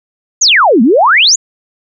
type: exponential two-way sweep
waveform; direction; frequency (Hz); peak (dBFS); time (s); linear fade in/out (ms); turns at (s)
sine; down then up; 7220 to 207.7 to 7220; -4; 0.41-1.36; 10; 0.82
effects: none